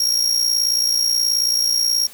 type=tone with amplitude modulation; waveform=40% pulse; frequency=5588 Hz; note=F8; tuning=in tune; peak=-12 dBFS; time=0-2.07 s; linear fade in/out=5 ms; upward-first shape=sine; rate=58.6 Hz; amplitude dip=65%; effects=white hiss -42 dBFS RMS until 2.13 s